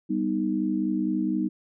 sine chord, G augmented, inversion none, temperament equal, 196 / 246.9 / 311.1 Hz, G3 / B3 / D#4, 0 / 0 / 0 cents, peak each -28 / -29 / -26 dBFS, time 0.09-1.49 s, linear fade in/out 20 ms, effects none

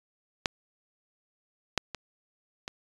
clicks, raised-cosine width 0.2 ms, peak -7 / -6 / -18 / -18 dBFS, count 4, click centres 0.458 / 1.777 / 1.947 / 2.679 s, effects resampled to 22050 Hz

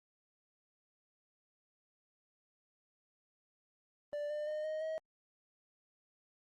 triangle tone with pitch steps, 587.3 / 598.9 / 610.8 / 622.9 / 635.3 Hz, D5 / D5 / D#5 / D#5 / D#5, 0 / +34 / -32 / +2 / +36 cents, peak -34 dBFS, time 4.13-4.98 s, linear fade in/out 0 ms, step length 170 ms, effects Opus 24 kbps

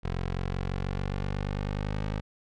15% pulse linear sweep, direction up, 43.86 to 52.2 Hz, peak -23 dBFS, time 0.03-2.21 s, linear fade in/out 20 ms, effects low-pass 4000 Hz 12 dB/octave

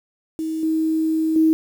sine tone with level steps, 318.3 Hz, D#4, 39 cents sharp, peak -22 / -17 / -12 dBFS, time 0.39-1.53 s, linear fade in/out 0 ms, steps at 0.63 / 1.36 s, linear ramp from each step 2 ms, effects 7-bit

